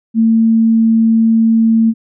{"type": "tone", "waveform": "sine", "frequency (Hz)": 225.3, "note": "A3", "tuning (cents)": 41, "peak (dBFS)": -7, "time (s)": [0.14, 1.94], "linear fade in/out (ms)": 50, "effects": []}